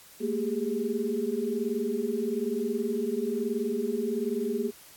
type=tone cluster; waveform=sine; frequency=214.1 / 232.5 / 394.5 / 415.6 Hz; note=A3 / A#3 / G4 / G#4; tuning=-47 / -4 / +11 / +1 cents; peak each=-37 / -31 / -32 / -31 dBFS; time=0.2-4.71 s; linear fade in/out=20 ms; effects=white hiss -52 dBFS RMS until 4.96 s + AAC 64 kbps